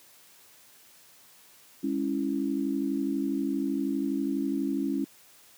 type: chord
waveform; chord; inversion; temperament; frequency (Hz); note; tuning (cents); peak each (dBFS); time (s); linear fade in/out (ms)
sine; C# minor; second; equal with one note detuned; 205.5 / 277.2 / 329.6; G#3 / C#4 / E4; -18 / 0 / 0; -33 / -28 / -32; 1.83-5.05; 10
effects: white hiss -56 dBFS RMS until 5.57 s + high-pass 100 Hz 12 dB/octave